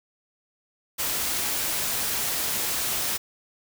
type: noise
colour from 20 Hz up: white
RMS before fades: -27 dBFS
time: 0.98-3.18 s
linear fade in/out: 20 ms
effects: none